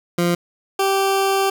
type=tone pair in turn; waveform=20% pulse; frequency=173.6 / 389.7 Hz; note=F3 / G4; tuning=-10 / -10 cents; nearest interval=octave + major second; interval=1400 cents; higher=second; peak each=-11 dBFS; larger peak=neither; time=0.18-0.35 / 0.79-1.5 s; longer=second; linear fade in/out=5 ms; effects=7-bit